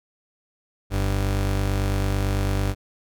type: tone pair together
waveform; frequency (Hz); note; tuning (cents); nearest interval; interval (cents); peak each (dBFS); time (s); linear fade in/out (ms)
45% pulse; 49 / 98; G1 / G2; 0 / 0; octave; 1200; -24; 0.9-2.75; 50
effects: none